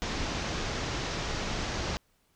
pink low-pass noise, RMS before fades -33 dBFS, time 0.02-1.97 s, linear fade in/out 0 ms, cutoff 6600 Hz, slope 48 dB/octave, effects pink hiss -70 dBFS RMS until 2.35 s

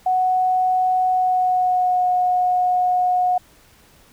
sine tone with pitch glide, 740 to 726.9 Hz, F#5 to F#5, 0 to -31 cents, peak -15 dBFS, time 0.06-3.38 s, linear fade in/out 5 ms, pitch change -31 cents, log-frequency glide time 1.09-2.07 s, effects pink hiss -52 dBFS RMS until 4.12 s

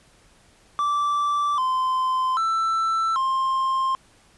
triangle tone with pitch steps, 1166 / 1033 / 1330 / 1057 Hz, D6 / C6 / E6 / C6, -13 / -22 / +15 / +17 cents, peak -18 dBFS, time 0.79-3.95 s, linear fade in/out 0 ms, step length 790 ms, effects pink hiss -56 dBFS RMS until 4.37 s + resampled to 24000 Hz

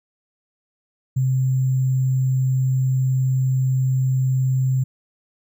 sine tone with sample-and-hold, 130.81 Hz, C3, in tune, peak -16 dBFS, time 1.16-4.84 s, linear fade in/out 10 ms, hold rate 7350 Hz, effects none

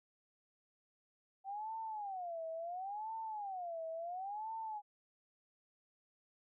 sine tone with vibrato, 762 Hz, G5, 49 cents flat, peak -40 dBFS, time 1.44-4.82 s, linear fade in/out 50 ms, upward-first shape sine, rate 0.72 Hz, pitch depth 280 cents each way, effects none

